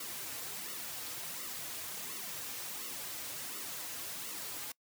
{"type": "noise with flanger", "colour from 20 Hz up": "white", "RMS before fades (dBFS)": -42, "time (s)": [0, 4.72], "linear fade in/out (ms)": 5, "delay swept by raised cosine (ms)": [1.2, 5.4], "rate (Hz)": 1.4, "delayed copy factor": -0.7, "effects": ["noise-tail reverb RT60 0.1 s tail -24 dB re dry", "high-pass 100 Hz 12 dB/octave"]}